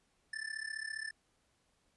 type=tone with amplitude modulation; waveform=square; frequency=1760 Hz; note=A6; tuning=in tune; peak=-36 dBFS; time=0.33-1.11 s; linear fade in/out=5 ms; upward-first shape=sine; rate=34.9 Hz; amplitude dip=90%; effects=pink hiss -75 dBFS RMS until 1.96 s + resampled to 24000 Hz